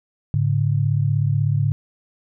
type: tone pair together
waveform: sine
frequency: 106.51 / 142.8 Hz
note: G#2 / D3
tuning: +44 / -48 cents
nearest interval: perfect fourth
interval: 508 cents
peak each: -19 dBFS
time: 0.34-1.72 s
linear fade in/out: 0 ms
effects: none